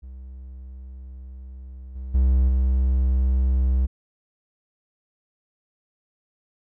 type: tone with level steps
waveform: triangle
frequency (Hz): 64.4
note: C2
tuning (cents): -27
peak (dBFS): -34 / -28 / -13 / -15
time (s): 0.02-3.87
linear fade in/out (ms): 20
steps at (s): 1.95 / 2.14 / 2.48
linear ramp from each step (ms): 10
effects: none